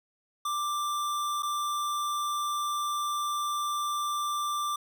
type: tone with dropouts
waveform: square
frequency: 1180 Hz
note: D6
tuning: 8 cents sharp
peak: -29 dBFS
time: 0.45-4.76 s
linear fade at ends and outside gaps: 5 ms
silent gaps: 1.424-1.43 s
effects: none